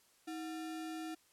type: tone with sample-and-hold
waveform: sine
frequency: 318.7 Hz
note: D#4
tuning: 42 cents sharp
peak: -40 dBFS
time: 0.27-1.15 s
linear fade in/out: 10 ms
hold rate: 1050 Hz
effects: white hiss -69 dBFS RMS until 1.32 s + low-pass 12000 Hz 12 dB/octave

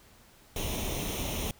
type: noise with comb filter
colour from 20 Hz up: pink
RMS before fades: -33 dBFS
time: 0.56-1.51 s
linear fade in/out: 2 ms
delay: 0.32 ms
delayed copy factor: +0.7
effects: pink hiss -58 dBFS RMS until 1.59 s

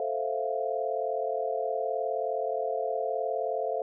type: chord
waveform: sine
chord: F major seventh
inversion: first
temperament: equal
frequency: 440 / 523.3 / 659.3 / 698.5 Hz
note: A4 / C5 / E5 / F5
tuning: 0 / 0 / 0 / 0 cents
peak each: -33 dBFS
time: 0-3.82 s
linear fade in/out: 2 ms
effects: none

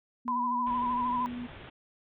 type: tone with pitch glide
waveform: sine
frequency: 241.2 to 243.9 Hz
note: B3 to B3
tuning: -41 to -21 cents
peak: -35 dBFS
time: 0.25-1.47 s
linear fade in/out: 10 ms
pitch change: +20 cents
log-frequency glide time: 0.81-1.09 s
type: tone with vibrato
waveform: sine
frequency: 995 Hz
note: B5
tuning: 13 cents sharp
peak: -27 dBFS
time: 0.28-1.26 s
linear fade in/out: 0 ms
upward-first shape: sine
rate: 13 Hz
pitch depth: 50 cents each way
type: low-pass noise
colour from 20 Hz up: pink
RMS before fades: -47 dBFS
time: 0.66-1.7 s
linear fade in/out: 10 ms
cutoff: 3600 Hz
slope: 96 dB/octave
effects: none

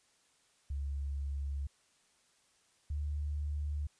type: tone pair in turn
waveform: sine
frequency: 70 / 73.66 Hz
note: C#2 / D2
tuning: +18 / +6 cents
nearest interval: minor second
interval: 88 cents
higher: second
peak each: -34 / -33 dBFS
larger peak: second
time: 0.7-1.67 / 2.9-3.87 s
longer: neither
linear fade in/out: 5 ms
effects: white hiss -70 dBFS RMS until 3.99 s + resampled to 22050 Hz

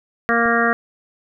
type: harmonic tone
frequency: 233.1 Hz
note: A#3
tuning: in tune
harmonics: 1 / 2 / 3 / 5 / 6 / 7 / 8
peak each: -22 / -22 / -22 / -22 / -22 / -22 / -22 dBFS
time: 0.29-0.73 s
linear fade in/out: 0 ms
type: click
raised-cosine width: 5 ms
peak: -26 dBFS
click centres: 0.458 s
effects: none

